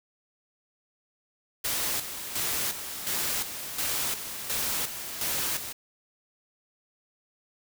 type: noise with tremolo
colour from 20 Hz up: white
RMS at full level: -29 dBFS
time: 1.64-5.73 s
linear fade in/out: 10 ms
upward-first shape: square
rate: 1.4 Hz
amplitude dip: 60%
effects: none

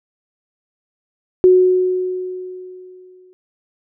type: tone with exponential decay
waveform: sine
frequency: 367.6 Hz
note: F#4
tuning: 11 cents flat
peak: -5 dBFS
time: 1.44-3.33 s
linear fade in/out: 0 ms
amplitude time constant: 410 ms
effects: none

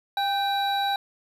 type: tone cluster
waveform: triangle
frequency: 798 / 1544 / 3907 Hz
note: G5 / G6 / B7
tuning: +31 / -27 / -19 cents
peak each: -22 / -31 / -28 dBFS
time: 0.17-0.96 s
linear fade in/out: 2 ms
effects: none

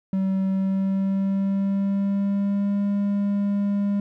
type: tone with pitch glide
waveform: triangle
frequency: 191.5 to 201.7 Hz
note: G3 to G3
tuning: -40 to +50 cents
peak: -18 dBFS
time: 0.13-4 s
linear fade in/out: 2 ms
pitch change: +90 cents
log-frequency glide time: 0.49-2.83 s
effects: none

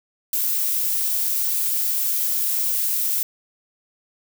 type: noise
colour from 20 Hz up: violet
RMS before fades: -22 dBFS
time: 0.33-3.23 s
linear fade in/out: 2 ms
effects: none

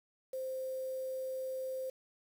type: tone with quantisation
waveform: sine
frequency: 522 Hz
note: C5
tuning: 4 cents flat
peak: -36 dBFS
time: 0.33-1.9 s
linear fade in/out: 5 ms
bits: 9
effects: none

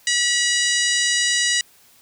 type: harmonic tone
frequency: 969 Hz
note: B5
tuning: 33 cents flat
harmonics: 2 / 3 / 4 / 5 / 6 / 7 / 8 / 9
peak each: -22 / -24 / -25 / -26 / -27 / -27 / -28 / -29 dBFS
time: 0.07-1.61 s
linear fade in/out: 2 ms
effects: white hiss -53 dBFS RMS until 2.01 s

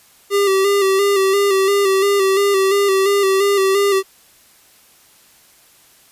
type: tone with vibrato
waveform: square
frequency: 393.6 Hz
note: G4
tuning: 7 cents sharp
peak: -13 dBFS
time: 0.3-4.03 s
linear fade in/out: 50 ms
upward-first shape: square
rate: 2.9 Hz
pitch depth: 37 cents each way
effects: white hiss -50 dBFS RMS until 6.11 s + resampled to 32000 Hz

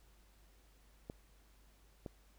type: clicks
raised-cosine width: 2 ms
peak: -30 dBFS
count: 2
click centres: 1.099 / 2.062 s
effects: added 50 Hz sine -64 dBFS peak until 2.38 s + pink hiss -70 dBFS RMS until 2.38 s

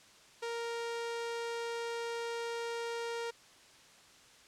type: tone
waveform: sawtooth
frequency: 466.2 Hz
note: A#4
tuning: in tune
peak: -32 dBFS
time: 0.42-3.31 s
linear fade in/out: 10 ms
effects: white hiss -59 dBFS RMS until 4.47 s + low-pass 7000 Hz 12 dB/octave

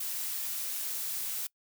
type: noise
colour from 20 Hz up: blue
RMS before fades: -35 dBFS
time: 0-1.47 s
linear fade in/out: 5 ms
effects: noise-tail reverb RT60 0.1 s tail -24 dB re dry

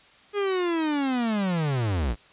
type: linear sweep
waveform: 45% pulse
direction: down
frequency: 415.3 to 49.46 Hz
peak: -23 dBFS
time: 0.33-2.16 s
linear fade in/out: 50 ms
effects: white hiss -54 dBFS RMS until 2.32 s + resampled to 8000 Hz

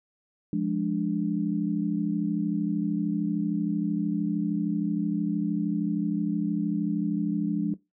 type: chord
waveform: sine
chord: D diminished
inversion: first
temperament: equal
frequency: 174.61 / 207.7 / 293.7 Hz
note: F3 / Ab3 / D4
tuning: 0 / 0 / 0 cents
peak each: -29 / -28 / -28 dBFS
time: 0.53-7.74 s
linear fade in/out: 2 ms
effects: noise-tail reverb RT60 0.2 s tail -18 dB re dry

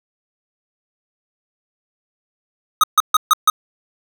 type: tone bursts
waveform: square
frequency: 1257 Hz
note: D#6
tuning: 17 cents sharp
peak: -9 dBFS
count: 5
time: 2.81-3.5 s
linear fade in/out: 2 ms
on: 26 ms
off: 140 ms
effects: none

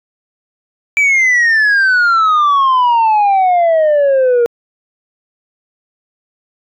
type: exponential sweep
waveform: sine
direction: down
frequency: 2332 to 466.2 Hz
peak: -5 dBFS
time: 0.97-4.46 s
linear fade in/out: 0 ms
effects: tanh soft clip ceiling -7 dBFS

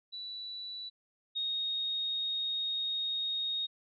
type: tone pair in turn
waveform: sine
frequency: 3951 / 3729 Hz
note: B7 / A#7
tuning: 0 / 0 cents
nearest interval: minor second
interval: 100 cents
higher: first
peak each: -39 / -31 dBFS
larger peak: second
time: 0.12-0.9 / 1.35-3.67 s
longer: second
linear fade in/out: 20 ms
effects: none

